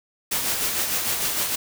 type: noise with tremolo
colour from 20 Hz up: white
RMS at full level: -23 dBFS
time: 0.31-1.56 s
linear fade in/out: 10 ms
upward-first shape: sine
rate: 6.6 Hz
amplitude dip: 40%
effects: none